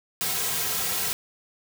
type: noise with comb filter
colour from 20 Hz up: white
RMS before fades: -27 dBFS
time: 0.21-1.13 s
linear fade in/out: 0 ms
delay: 3.4 ms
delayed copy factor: -0.75
effects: none